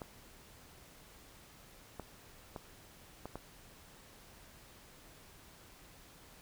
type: clicks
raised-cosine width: 1 ms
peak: -28 dBFS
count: 5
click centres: 0.018 / 1.997 / 2.562 / 3.256 / 3.356 s
effects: pink hiss -58 dBFS RMS until 6.41 s